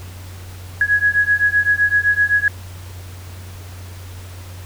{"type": "beating tone pair", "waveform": "sine", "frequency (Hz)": [1666, 1673.8], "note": ["G#6", "G#6"], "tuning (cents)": [5, 13], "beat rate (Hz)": 7.8, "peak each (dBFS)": -16, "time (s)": [0.81, 2.48], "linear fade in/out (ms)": 2, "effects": ["added 91 Hz sine -32 dBFS peak until 4.65 s", "pink hiss -41 dBFS RMS until 4.65 s"]}